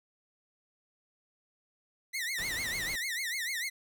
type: tone with vibrato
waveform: sawtooth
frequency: 1975.5 Hz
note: B6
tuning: in tune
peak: -29 dBFS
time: 2.13-3.7 s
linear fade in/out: 20 ms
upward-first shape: triangle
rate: 6.7 Hz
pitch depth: 210 cents each way
type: noise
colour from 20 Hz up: pink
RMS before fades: -44 dBFS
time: 2.38-2.96 s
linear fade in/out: 5 ms
effects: none